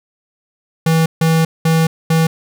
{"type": "tone bursts at uneven times", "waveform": "square", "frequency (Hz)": 162.2, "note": "E3", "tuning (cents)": -28, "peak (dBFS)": -11, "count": 4, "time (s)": [[0.86, 1.06], [1.21, 1.45], [1.65, 1.87], [2.1, 2.27]], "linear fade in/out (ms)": 5, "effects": []}